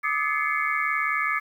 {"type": "tone cluster", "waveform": "sine", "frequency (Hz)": [1193, 1272, 1714, 2090, 2235], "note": ["D6", "D#6", "A6", "C7", "C#7"], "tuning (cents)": [27, 38, -46, -2, 14], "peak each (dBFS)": -29, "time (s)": [0.03, 1.4], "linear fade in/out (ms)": 20, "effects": ["9-bit"]}